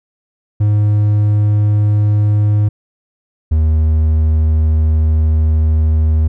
triangle tone pair in turn, 104.5 / 78.29 Hz, G#2 / D#2, +11 / +11 cents, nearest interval perfect fourth, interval 500 cents, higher first, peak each -7 dBFS, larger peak neither, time 0.6-2.69 / 3.51-6.28 s, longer second, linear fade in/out 10 ms, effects none

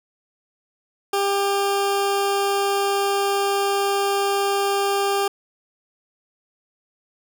20% pulse tone, 398.3 Hz, G4, 28 cents sharp, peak -14 dBFS, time 1.13-5.28 s, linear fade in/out 5 ms, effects none

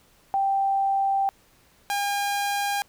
sine / sawtooth tone pair in turn, 784 / 807.9 Hz, G5 / G#5, 0 / -48 cents, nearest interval minor second, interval 52 cents, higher second, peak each -20 dBFS, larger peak neither, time 0.34-1.29 / 1.9-2.82 s, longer first, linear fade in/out 0 ms, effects pink hiss -59 dBFS RMS until 2.88 s

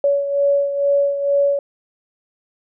sine beating tone pair, 564 / 566.2 Hz, C#5 / C#5, +30 / +37 cents, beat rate 2.2 Hz, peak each -15 / -22 dBFS, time 0.04-1.59 s, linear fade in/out 2 ms, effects none

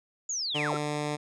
sine linear sweep, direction down, 7000 to 265.4 Hz, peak -29 dBFS, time 0.29-0.75 s, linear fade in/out 5 ms
10% pulse tone, 148.6 Hz, D3, 21 cents sharp, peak -21 dBFS, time 0.54-1.17 s, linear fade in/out 20 ms
sine tone with exponential growth, 1340 Hz, E6, 28 cents sharp, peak -29 dBFS, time 0.65-0.77 s, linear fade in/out 5 ms, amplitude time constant 24 ms
effects resampled to 22050 Hz

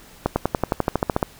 accelerating click train, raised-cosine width 1 ms, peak -4 dBFS, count 13, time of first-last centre 0.26-1.228 s, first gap 100 ms, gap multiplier 0.96, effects pink hiss -47 dBFS RMS until 1.39 s

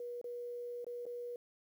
sine tone with dropouts, 482.5 Hz, B4, 40 cents flat, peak -40 dBFS, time 0-1.36 s, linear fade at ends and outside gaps 2 ms, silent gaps 0.214-0.242 / 0.845-0.866 / 1.055-1.064 s, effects 11-bit

